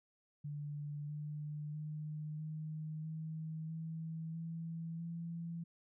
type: tone with pitch steps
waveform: sine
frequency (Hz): 146.83 / 149.66 / 152.54 / 155.47 / 158.46 / 161.51 / 164.62 / 167.79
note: D3 / D3 / D#3 / D#3 / D#3 / E3 / E3 / E3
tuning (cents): 0 / +33 / -34 / -1 / +32 / -35 / -2 / +31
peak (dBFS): -40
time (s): 0.44-5.64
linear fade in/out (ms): 10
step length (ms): 650
effects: none